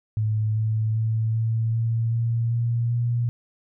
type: tone with pitch steps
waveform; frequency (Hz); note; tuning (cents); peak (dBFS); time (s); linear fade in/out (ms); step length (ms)
sine; 108.2 / 109.71 / 111.24 / 112.79 / 114.37 / 115.97 / 117.58 / 119.23; A2 / A2 / A2 / A2 / A#2 / A#2 / A#2 / A#2; -29 / -5 / +19 / +43 / -33 / -9 / +15 / +39; -20; 0.17-3.29; 0; 390
effects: none